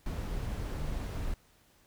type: noise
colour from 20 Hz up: brown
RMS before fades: -35 dBFS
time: 0.06-1.34 s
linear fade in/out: 2 ms
effects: pink hiss -65 dBFS RMS until 1.86 s